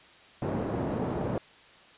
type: band-pass noise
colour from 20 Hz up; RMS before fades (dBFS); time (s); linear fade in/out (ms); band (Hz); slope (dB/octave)
pink; -31; 0.42-1.38; 2; 120 to 680; 12
effects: white hiss -54 dBFS RMS until 1.97 s + resampled to 8000 Hz